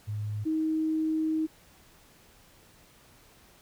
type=tone pair in turn; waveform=sine; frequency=105.3 / 315.5 Hz; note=G#2 / D#4; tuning=+24 / +24 cents; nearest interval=octave + perfect fifth; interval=1900 cents; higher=second; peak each=-30 / -25 dBFS; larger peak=second; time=0.07-0.45 / 0.45-1.47 s; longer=second; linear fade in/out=20 ms; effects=pink hiss -58 dBFS RMS until 3.61 s